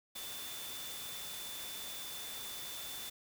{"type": "tone in noise", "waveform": "sine", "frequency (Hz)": 3520, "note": "A7", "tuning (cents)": 0, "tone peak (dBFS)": -47, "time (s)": [0.15, 3.1], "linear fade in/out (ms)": 10, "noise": "white", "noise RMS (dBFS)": -45, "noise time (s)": [0.15, 3.1], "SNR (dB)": -5, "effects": []}